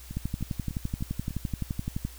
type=two click trains; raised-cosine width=5 ms; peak=-24 / -17 dBFS; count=5 / 23; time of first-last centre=0.11-1.308 / 0.17-2.05 s; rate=3.34 / 11.7 Hz; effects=added 60 Hz sine -45 dBFS peak until 2.18 s + white hiss -50 dBFS RMS until 2.18 s